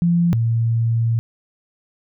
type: tone pair in turn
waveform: sine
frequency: 171.8 / 114.99 Hz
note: F3 / A#2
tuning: -28 / -23 cents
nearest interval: perfect fifth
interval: 695 cents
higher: first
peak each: -13 / -15 dBFS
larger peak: first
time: 0.02-0.33 / 0.33-1.19 s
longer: second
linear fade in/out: 0 ms
effects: none